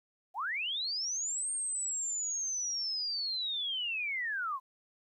sine linear two-way sweep, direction up then down, 672 to 8670 to 1003 Hz, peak -32 dBFS, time 0.34-4.6 s, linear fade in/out 50 ms, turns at 1.51 s, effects 12-bit

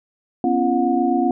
sine tone cluster, 246.9 / 274.8 / 340.2 / 725 Hz, B3 / C#4 / F4 / F#5, 0 / -15 / -45 / -35 cents, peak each -21 dBFS, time 0.44-1.31 s, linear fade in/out 2 ms, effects none

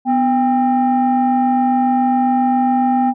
sine tone pair together, 249.4 / 795.5 Hz, B3 / G5, +17 / +25 cents, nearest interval octave + minor sixth, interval 2008 cents, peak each -13 dBFS, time 0.05-3.14 s, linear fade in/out 50 ms, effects tanh soft clip ceiling -8 dBFS

